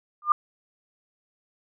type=tone with exponential growth; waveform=sine; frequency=1200 Hz; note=D6; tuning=37 cents sharp; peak=-11 dBFS; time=0.22-0.32 s; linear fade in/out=2 ms; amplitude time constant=21 ms; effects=none